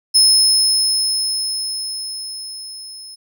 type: tone with level ramp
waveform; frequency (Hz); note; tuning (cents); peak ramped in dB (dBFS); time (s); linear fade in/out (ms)
30% pulse; 5190; E8; -28; -4 to -30; 0.14-3.16; 20
effects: none